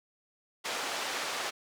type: band-pass noise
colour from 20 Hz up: pink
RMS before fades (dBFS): -35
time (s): 0.64-1.51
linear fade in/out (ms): 20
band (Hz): 580 to 6600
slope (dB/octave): 12
effects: none